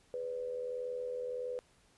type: tone with amplitude modulation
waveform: sine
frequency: 497.4 Hz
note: B4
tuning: 12 cents sharp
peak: -33 dBFS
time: 0.14-1.59 s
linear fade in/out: 0 ms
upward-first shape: sine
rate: 81.5 Hz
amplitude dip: 60%
effects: pink hiss -67 dBFS RMS until 1.97 s + resampled to 24000 Hz